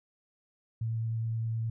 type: tone with vibrato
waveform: sine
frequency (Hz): 113.2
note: A2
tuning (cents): +50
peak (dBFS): -29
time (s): 0.81-1.7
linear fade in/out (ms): 5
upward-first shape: sine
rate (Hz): 9.7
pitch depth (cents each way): 9
effects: none